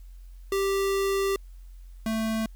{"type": "tone pair in turn", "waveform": "square", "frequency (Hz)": [392, 221.5], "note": ["G4", "A3"], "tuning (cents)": [0, 12], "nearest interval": "minor seventh", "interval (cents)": 988, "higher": "first", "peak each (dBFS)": [-24, -26], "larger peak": "first", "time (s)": [[0.52, 1.36], [2.06, 2.46]], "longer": "first", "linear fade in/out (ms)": 2, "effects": ["added 44 Hz sine -42 dBFS peak until 2.55 s", "white hiss -66 dBFS RMS until 2.55 s"]}